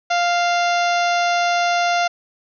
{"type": "harmonic tone with a mistuned harmonic", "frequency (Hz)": 698.5, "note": "F5", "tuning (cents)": 0, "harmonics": [1, 2, 3, 4, 5, 6, 7, 8, 9], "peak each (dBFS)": [-17, -23, -27, -29, -31, -33, -34, -35, -36], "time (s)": [0.1, 2.08], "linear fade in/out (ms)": 10, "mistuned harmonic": 4, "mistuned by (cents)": -23, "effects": []}